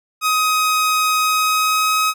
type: tone with pitch glide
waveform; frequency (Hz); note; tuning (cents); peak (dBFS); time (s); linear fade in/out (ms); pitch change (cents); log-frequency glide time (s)
sawtooth; 1259 to 1269.2; D#6 to D#6; +20 to +34; -11; 0.21-2.14; 50; +14; 1.11-2
effects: none